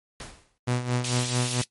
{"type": "noise with exponential decay", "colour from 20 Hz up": "pink", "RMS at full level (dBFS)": -35, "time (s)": [0.2, 0.58], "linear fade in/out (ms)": 1, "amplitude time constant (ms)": 81}
{"type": "tone with tremolo", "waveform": "sawtooth", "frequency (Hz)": 123.5, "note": "B2", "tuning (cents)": 0, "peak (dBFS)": -18, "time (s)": [0.67, 1.62], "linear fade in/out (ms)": 10, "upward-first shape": "sine", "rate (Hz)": 4.5, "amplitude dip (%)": 70}
{"type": "high-pass noise", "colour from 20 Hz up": "pink", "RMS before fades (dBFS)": -31, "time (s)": [1.04, 1.64], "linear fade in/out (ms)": 5, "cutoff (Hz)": 2600, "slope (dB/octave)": 24}
{"effects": ["noise-tail reverb RT60 0.1 s tail -18 dB re dry", "MP3 48 kbps"]}